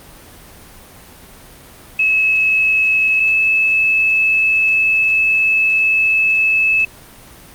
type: tone pair in turn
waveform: sine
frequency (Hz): 2584 / 2605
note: E7 / E7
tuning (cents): -35 / -21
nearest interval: unison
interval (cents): 14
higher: second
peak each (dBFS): -11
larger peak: neither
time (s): 1.99-3.2 / 3.2-6.85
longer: second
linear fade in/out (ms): 5
effects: pink hiss -40 dBFS RMS until 7.54 s + Opus 32 kbps